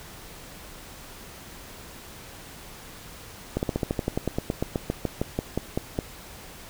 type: slowing click train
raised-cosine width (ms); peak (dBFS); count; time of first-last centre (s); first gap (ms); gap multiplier
2; -11; 21; 3.57-5.989; 59; 1.07
effects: pink hiss -44 dBFS RMS until 6.69 s